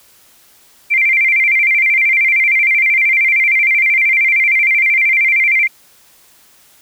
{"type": "tone with vibrato", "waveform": "sine", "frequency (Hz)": 2217, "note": "C#7", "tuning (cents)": 0, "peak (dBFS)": -9, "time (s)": [0.9, 5.68], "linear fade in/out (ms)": 20, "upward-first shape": "square", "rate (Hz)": 13, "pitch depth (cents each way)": 100, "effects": ["white hiss -48 dBFS RMS until 6.81 s"]}